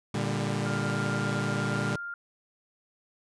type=chord; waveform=sawtooth; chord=G minor; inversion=first; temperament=equal with one note detuned; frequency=116.54 / 146.83 / 198.85 Hz; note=Bb2 / D3 / G3; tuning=0 / 0 / +25 cents; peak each=-28 dBFS; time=0.14-1.96 s; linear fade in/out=5 ms
type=tone; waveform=sine; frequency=1400 Hz; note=F6; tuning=4 cents sharp; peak=-34 dBFS; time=0.66-2.14 s; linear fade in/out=2 ms
effects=resampled to 22050 Hz